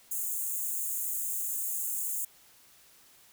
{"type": "high-pass noise", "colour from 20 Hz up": "white", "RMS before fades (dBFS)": -33, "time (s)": [0.11, 2.25], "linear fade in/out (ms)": 5, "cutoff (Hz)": 6600, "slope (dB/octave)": 96, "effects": ["white hiss -59 dBFS RMS until 3.32 s"]}